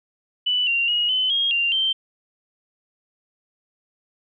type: tone with pitch steps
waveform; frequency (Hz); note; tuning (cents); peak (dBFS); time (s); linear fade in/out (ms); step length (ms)
sine; 2976 / 2767 / 2889 / 3037 / 3256 / 2782 / 3128; F#7 / F7 / F#7 / F#7 / G#7 / F7 / G7; +9 / -17 / -42 / +44 / -35 / -7 / -4; -18; 0.46-1.93; 10; 210
effects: none